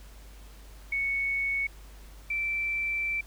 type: tone pair in turn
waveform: sine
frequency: 2217 / 2336 Hz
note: C#7 / D7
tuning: 0 / -10 cents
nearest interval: minor second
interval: 90 cents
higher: second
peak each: -26 / -27 dBFS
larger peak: first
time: 0.92-1.67 / 2.3-3.21 s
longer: second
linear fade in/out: 5 ms
effects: added 50 Hz sine -46 dBFS peak until 3.26 s + pink hiss -55 dBFS RMS until 3.26 s